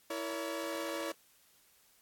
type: chord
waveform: sawtooth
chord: A# diminished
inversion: second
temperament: equal with one note detuned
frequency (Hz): 329.6 / 466.2 / 566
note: E4 / A#4 / C#5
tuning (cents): 0 / 0 / +36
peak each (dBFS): -36 / -40 / -35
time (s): 0.1-1.12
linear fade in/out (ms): 5
effects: white hiss -66 dBFS RMS until 2.01 s + AAC 64 kbps